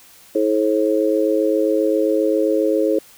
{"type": "harmonic tone", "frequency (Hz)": 107.5, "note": "A2", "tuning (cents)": -40, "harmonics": [3, 4, 5], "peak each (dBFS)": [-19, -19, -19], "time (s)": [0.35, 2.99], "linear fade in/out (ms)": 5, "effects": ["white hiss -47 dBFS RMS until 3.17 s"]}